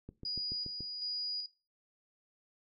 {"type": "click train", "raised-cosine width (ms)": 3, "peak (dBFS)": -32, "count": 6, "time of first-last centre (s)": [0.09, 0.806], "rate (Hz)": 6.98}
{"type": "tone with tremolo", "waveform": "sine", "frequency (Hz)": 4901, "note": "D#8", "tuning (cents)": -27, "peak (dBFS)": -35, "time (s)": [0.25, 1.46], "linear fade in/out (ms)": 2, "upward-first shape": "square", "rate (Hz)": 1.3, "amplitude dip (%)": 40}
{"effects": ["noise-tail reverb RT60 0.3 s tail -18 dB re dry"]}